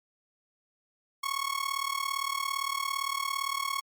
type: tone with amplitude modulation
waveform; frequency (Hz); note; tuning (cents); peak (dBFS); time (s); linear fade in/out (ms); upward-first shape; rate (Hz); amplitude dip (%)
sawtooth; 1100; C#6; -14; -22; 1.23-3.81; 10; sine; 37.6; 85
effects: MP3 96 kbps